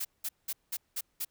blue noise bursts, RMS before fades -34 dBFS, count 6, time 0-1.25 s, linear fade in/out 10 ms, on 50 ms, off 190 ms, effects pink hiss -75 dBFS RMS until 1.3 s

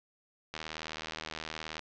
click train, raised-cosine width 0.2 ms, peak -20 dBFS, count 100, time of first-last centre 0.54-1.793 s, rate 79 Hz, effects low-pass 5000 Hz 12 dB/octave

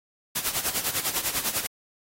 white noise with tremolo, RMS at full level -25 dBFS, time 0.35-1.67 s, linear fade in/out 10 ms, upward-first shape sine, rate 10 Hz, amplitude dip 75%, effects AAC 48 kbps

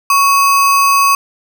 sine tone with sample-and-hold, 1114 Hz, C#6, 8 cents sharp, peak -7 dBFS, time 0.1-1.15 s, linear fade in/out 2 ms, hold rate 3675 Hz, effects none

